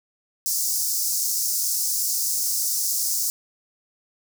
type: high-pass noise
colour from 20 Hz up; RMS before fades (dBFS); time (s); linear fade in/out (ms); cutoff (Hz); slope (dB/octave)
pink; -24; 0.46-3.3; 0; 5100; 48
effects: none